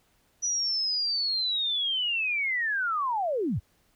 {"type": "linear sweep", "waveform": "sine", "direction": "down", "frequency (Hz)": [5920, 62.9], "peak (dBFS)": -25, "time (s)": [0.42, 3.6], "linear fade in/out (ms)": 20, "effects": ["pink hiss -67 dBFS RMS until 3.95 s"]}